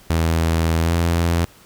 sawtooth tone with pitch glide, 82 to 84.55 Hz, E2 to E2, -9 to +44 cents, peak -12 dBFS, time 0.1-1.45 s, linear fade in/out 0 ms, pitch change +53 cents, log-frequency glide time 0.83-0.91 s, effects pink hiss -48 dBFS RMS until 1.65 s

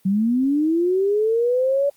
sine linear sweep, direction up, 185 to 573 Hz, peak -16 dBFS, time 0.05-1.9 s, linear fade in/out 10 ms, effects white hiss -59 dBFS RMS until 1.96 s + Opus 32 kbps

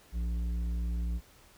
triangle tone with tanh clipping, 58.4 Hz, A#1, 4 cents sharp, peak -31 dBFS, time 0.12-1.21 s, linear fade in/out 50 ms, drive 13 dB, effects pink hiss -59 dBFS RMS until 1.57 s

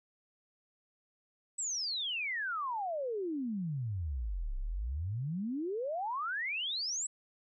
sine exponential two-way sweep, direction down then up, 8030 to 30.87 to 8030 Hz, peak -33 dBFS, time 1.58-7.07 s, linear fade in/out 10 ms, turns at 4.57 s, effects none

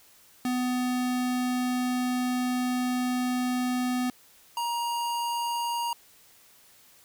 square tone pair in turn, 250 / 943.9 Hz, B3 / A#5, +21 / +21 cents, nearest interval octave + major seventh, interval 2300 cents, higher second, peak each -26 / -28 dBFS, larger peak first, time 0.45-4.1 / 4.57-5.93 s, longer first, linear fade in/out 2 ms, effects white hiss -57 dBFS RMS until 7.04 s

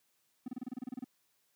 triangle tone bursts, 251.8 Hz, B3, 34 cents sharp, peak -34 dBFS, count 12, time 0.46-1.043 s, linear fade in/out 5 ms, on 22 ms, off 29 ms, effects white hiss -75 dBFS RMS until 1.55 s + high-pass 100 Hz 12 dB/octave

